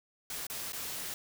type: noise with dropouts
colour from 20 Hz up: white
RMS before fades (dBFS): -39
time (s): 0.3-1.14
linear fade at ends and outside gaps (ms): 2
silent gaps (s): 0.468-0.499 / 0.722-0.731
effects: none